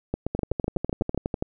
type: two click trains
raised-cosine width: 2 ms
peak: -12 / -12 dBFS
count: 14 / 9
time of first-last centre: 0.35-1.424 / 0.14-1.146 s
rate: 12.1 / 7.95 Hz
effects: none